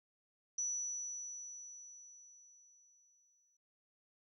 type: tone with exponential decay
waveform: sine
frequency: 5920 Hz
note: F#8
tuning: in tune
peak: -34 dBFS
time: 0.58-3.57 s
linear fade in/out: 5 ms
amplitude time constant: 650 ms
effects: none